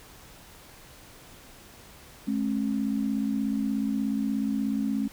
sine tone pair together, 213.3 / 270 Hz, G#3 / C#4, +46 / -45 cents, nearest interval major third, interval 409 cents, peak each -27 / -28 dBFS, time 2.27-5.08 s, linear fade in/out 10 ms, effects pink hiss -50 dBFS RMS until 5.12 s

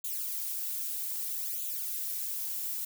violet noise with flanger, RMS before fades -35 dBFS, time 0.04-2.85 s, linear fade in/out 5 ms, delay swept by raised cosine 0.28 to 3.78 ms, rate 0.63 Hz, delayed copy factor +0.9, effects none

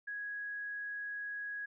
sine tone, 1662 Hz, G#6, 1 cent sharp, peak -38 dBFS, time 0.07-1.66 s, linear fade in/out 10 ms, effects none

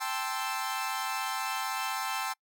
sawtooth chord, A minor seventh, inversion third, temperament equal, 784 / 880 / 1046.5 / 1318.5 Hz, G5 / A5 / C6 / E6, 0 / 0 / 0 / 0 cents, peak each -33 dBFS, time 0-2.34 s, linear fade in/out 20 ms, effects noise-tail reverb RT60 0.1 s tail -26 dB re dry

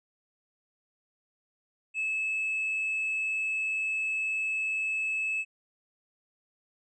triangle tone, 2601 Hz, E7, 24 cents flat, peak -25 dBFS, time 1.94-5.45 s, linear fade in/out 50 ms, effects tanh soft clip ceiling -23 dBFS + resampled to 24000 Hz

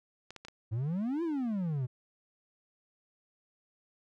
clicks, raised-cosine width 0.2 ms, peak -28 dBFS, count 4, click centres 0.306 / 0.363 / 0.45 / 0.484 s
triangle exponential two-way sweep, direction up then down, 103.83 to 349.2 to 120 Hz, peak -28 dBFS, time 0.71-1.87 s, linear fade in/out 20 ms, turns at 1.23 s
effects none

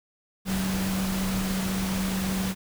sine tone in noise, 190 Hz, F#3, 46 cents sharp, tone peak -26 dBFS, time 0.45-2.55 s, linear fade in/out 50 ms, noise pink, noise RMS -32 dBFS, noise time 0.45-2.55 s, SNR +3 dB, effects none

